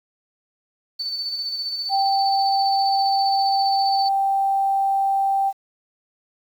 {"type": "tone with tremolo", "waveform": "sine", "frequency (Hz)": 4509, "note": "C#8", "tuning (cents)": 29, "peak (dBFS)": -23, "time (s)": [0.99, 4.09], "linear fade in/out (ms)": 10, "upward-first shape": "square", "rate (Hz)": 15, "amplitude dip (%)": 35}
{"type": "tone", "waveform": "sine", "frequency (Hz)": 784, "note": "G5", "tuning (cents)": 0, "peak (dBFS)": -17, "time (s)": [1.89, 5.53], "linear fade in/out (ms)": 50}
{"effects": ["8-bit"]}